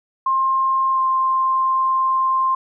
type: tone with pitch glide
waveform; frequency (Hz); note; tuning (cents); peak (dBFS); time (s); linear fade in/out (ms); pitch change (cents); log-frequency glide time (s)
sine; 1061 to 1051.8; C6 to C6; +24 to +9; -15; 0.26-2.55; 5; -15; 0.92-0.99
effects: none